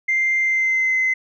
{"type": "tone with pitch glide", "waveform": "sine", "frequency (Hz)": [2093, 2053], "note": ["C7", "C7"], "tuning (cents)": [0, -33], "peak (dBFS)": -15, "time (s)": [0.08, 1.14], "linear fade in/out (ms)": 10, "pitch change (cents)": -33, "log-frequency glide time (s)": [0.39, 0.96], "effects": ["tanh soft clip ceiling -12 dBFS"]}